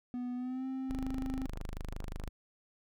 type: tone with pitch glide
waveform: triangle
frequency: 246.9 to 263.1 Hz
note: B3 to C4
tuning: 0 to +10 cents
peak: -33 dBFS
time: 0.14-1.46 s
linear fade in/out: 0 ms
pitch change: +110 cents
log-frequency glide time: 0.35-0.66 s
type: tone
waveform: sawtooth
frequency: 25.6 Hz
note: G#0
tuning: 24 cents flat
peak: -34 dBFS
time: 0.89-2.29 s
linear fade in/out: 10 ms
type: clicks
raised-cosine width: 1 ms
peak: -39 dBFS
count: 5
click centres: 1.558 / 1.605 / 1.932 / 2.024 / 2.217 s
effects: none